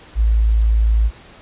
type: tone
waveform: sine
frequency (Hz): 55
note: A1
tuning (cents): 0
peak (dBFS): -11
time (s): 0.15-1.11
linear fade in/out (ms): 50
effects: pink hiss -43 dBFS RMS until 1.41 s + resampled to 8000 Hz